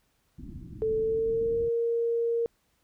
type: low-pass noise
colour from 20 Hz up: pink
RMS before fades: -42 dBFS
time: 0.38-1.69 s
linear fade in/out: 5 ms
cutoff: 340 Hz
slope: 96 dB/octave
type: tone with pitch glide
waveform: sine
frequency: 440 to 465.4 Hz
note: A4 to A#4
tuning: 0 to -3 cents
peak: -24 dBFS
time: 0.82-2.46 s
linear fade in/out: 0 ms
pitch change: +97 cents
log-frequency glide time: 0.96-1.64 s
effects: pink hiss -71 dBFS RMS until 2.83 s